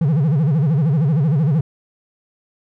triangle tone with vibrato, 150 Hz, D3, 37 cents sharp, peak -11 dBFS, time 0.01-1.61 s, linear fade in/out 5 ms, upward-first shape sine, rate 13 Hz, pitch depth 220 cents each way, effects none

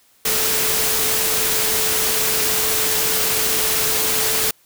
sine tone in noise, 437.4 Hz, A4, 10 cents flat, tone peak -29 dBFS, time 0.25-4.51 s, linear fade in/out 5 ms, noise white, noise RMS -19 dBFS, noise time 0.25-4.51 s, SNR -13 dB, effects white hiss -56 dBFS RMS until 4.65 s

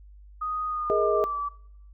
sine tone with pitch glide, 1244.5 to 1154.5 Hz, D#6 to D6, 0 to -30 cents, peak -27 dBFS, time 0.41-1.49 s, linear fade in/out 10 ms, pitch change -130 cents, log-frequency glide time 0.67-1.37 s
sine chord, Ab suspended second, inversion none, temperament equal with one note detuned, 415.3 / 466.2 / 630.6 Hz, Ab4 / Bb4 / Eb5, 0 / 0 / +23 cents, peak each -24 / -28 / -25 dBFS, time 0.9-1.24 s, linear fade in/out 0 ms
effects noise-tail reverb RT60 0.7 s tail -22 dB re dry + added 50 Hz sine -46 dBFS peak until 1.93 s

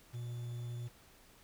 triangle tone with quantisation, 120 Hz, B2, 49 cents flat, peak -37 dBFS, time 0.13-0.89 s, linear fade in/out 20 ms, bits 10, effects pink hiss -62 dBFS RMS until 1.43 s

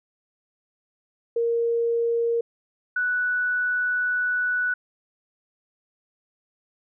sine tone pair in turn, 466.2 / 1480.1 Hz, A#4 / F#6, 0 / 0 cents, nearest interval octave + minor sixth, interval 2000 cents, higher second, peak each -20 / -21 dBFS, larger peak first, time 1.36-2.41 / 2.96-4.74 s, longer second, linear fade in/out 5 ms, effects none

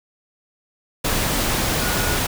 sine tone in noise, 1450 Hz, F#6, 35 cents flat, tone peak -29 dBFS, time 1.8-2.18 s, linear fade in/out 10 ms, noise pink, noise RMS -21 dBFS, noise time 1.04-2.27 s, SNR -11 dB, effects none

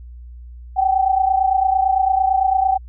sine tone pair together, 759 / 787.9 Hz, F#5 / G5, +44 / +9 cents, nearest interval minor second, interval 65 cents, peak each -15 / -19 dBFS, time 0.76-2.78 s, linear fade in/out 20 ms, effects added 60 Hz sine -34 dBFS peak until 2.88 s

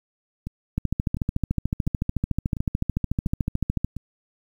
two click trains, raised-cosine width 5 ms, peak -18 / -10 dBFS, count 6 / 43, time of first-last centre 0.47-3.967 / 0.78-3.846 s, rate 1.43 / 13.7 Hz, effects 8-bit

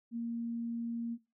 sine tone, 233.1 Hz, A#3, in tune, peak -34 dBFS, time 0.11-1.18 s, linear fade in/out 50 ms, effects noise-tail reverb RT60 0.3 s tail -21 dB re dry

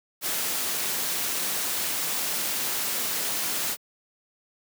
white noise, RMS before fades -28 dBFS, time 0.21-3.77 s, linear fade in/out 50 ms, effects high-pass 150 Hz 12 dB/octave

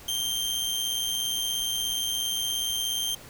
sawtooth tone with amplitude modulation, 3159 Hz, G7, 13 cents sharp, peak -21 dBFS, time 0.08-3.15 s, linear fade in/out 5 ms, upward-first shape sine, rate 117 Hz, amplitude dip 50%, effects pink hiss -47 dBFS RMS until 3.29 s

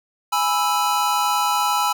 square chord, E major, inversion first, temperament equal, 830.6 / 987.8 / 1318.5 Hz, G#5 / B5 / E6, 0 / 0 / 0 cents, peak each -23 dBFS, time 0.32-1.93 s, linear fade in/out 10 ms, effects none

